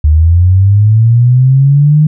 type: linear sweep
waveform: sine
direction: up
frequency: 73.42 to 154.7 Hz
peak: -3 dBFS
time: 0.04-2.07 s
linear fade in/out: 5 ms
effects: none